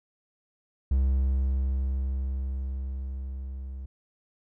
triangle tone with level ramp, 66.2 Hz, C2, 21 cents sharp, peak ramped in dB -18 to -33 dBFS, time 0.91-3.86 s, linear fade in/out 5 ms, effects none

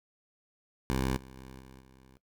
10% pulse tone with level steps, 65.41 Hz, C2, in tune, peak -20 / -40 / -38 / -42 / -48 dBFS, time 0.9-2.17 s, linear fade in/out 0 ms, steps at 1.16 / 1.37 / 1.6 / 1.8 s, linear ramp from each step 5 ms, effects noise-tail reverb RT60 0.1 s tail -18 dB re dry

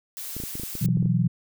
blue noise, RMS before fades -35 dBFS, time 0.17-0.86 s, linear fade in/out 0 ms
clicks, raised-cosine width 3 ms, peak -22 dBFS, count 12, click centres 0.366 / 0.401 / 0.437 / 0.554 / 0.598 / 0.635 / 0.753 / 0.846 / 0.887 / 0.971 / 1.027 / 1.058 s
sine chord, B suspended fourth, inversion none, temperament equal, 123.47 / 164.81 / 185 Hz, B2 / E3 / F#3, 0 / 0 / 0 cents, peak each -23 / -23 / -25 dBFS, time 0.81-1.28 s, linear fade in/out 10 ms
effects none

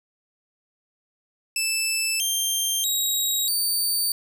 15% pulse tone with pitch steps, 2637 / 3172 / 3816 / 4591 Hz, E7 / G7 / A#7 / D8, 0 / +20 / +40 / -40 cents, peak -15 dBFS, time 1.56-4.12 s, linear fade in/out 2 ms, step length 640 ms, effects none

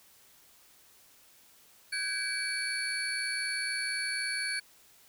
sine tone cluster, 1529 / 1653 / 2302 / 4437 / 9930 Hz, G6 / G#6 / D7 / C#8 / D#9, -44 / -9 / -35 / +1 / -5 cents, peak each -38 / -37 / -35 / -35 / -39 dBFS, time 1.92-4.6 s, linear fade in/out 10 ms, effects tanh soft clip ceiling -22 dBFS + white hiss -60 dBFS RMS until 5.08 s

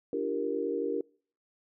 sine chord, G minor seventh, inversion second, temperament equal with one note detuned, 293.7 / 341.6 / 392 / 466.2 Hz, D4 / F4 / G4 / Bb4, 0 / -38 / 0 / 0 cents, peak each -35 / -37 / -34 / -32 dBFS, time 0.13-1.01 s, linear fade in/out 2 ms, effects noise-tail reverb RT60 0.5 s tail -26 dB re dry

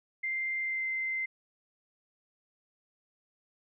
sine tone with pitch glide, 2093 to 2077 Hz, C7 to C7, 0 to -13 cents, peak -30 dBFS, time 0.23-1.26 s, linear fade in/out 10 ms, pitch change -13 cents, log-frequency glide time 0.59-0.86 s, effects none

